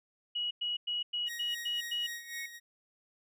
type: tone bursts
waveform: sine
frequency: 2912 Hz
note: F#7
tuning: 28 cents flat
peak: -31 dBFS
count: 7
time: 0.35-2.07 s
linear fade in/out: 10 ms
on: 160 ms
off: 100 ms
type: tone with tremolo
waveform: sawtooth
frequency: 1884 Hz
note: A#6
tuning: 18 cents sharp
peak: -34 dBFS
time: 1.26-2.6 s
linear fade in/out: 50 ms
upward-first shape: sine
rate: 3.8 Hz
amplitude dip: 70%
type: tone with exponential growth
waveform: sine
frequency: 2200 Hz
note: C#7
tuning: 14 cents flat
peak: -38 dBFS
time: 2.05-2.46 s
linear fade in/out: 5 ms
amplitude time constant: 87 ms
effects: none